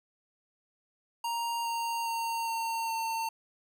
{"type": "tone with pitch steps", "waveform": "square", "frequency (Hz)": [934, 926.5, 919, 911.6, 904.3], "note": ["A#5", "A#5", "A#5", "A#5", "A5"], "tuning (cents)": [3, -11, -25, -39, 47], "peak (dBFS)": -31, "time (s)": [1.24, 3.29], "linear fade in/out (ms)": 5, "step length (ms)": 410, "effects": []}